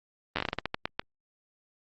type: slowing click train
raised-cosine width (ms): 0.3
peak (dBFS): -12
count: 13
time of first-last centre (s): 0.36-0.995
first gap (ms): 11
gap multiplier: 1.26
effects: low-pass 5000 Hz 12 dB/octave + Opus 32 kbps